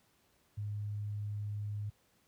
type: tone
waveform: sine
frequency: 103.83 Hz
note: G#2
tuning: in tune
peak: -35 dBFS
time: 0.57-1.9 s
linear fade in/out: 10 ms
effects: pink hiss -71 dBFS RMS until 2.27 s + high-pass 60 Hz 12 dB/octave